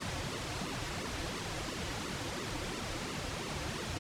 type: noise with flanger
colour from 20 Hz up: pink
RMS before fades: -38 dBFS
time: 0-3.99 s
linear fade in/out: 20 ms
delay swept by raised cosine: 1.2 to 5 ms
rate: 2.9 Hz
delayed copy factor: -0.9
effects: low-pass 7000 Hz 12 dB/octave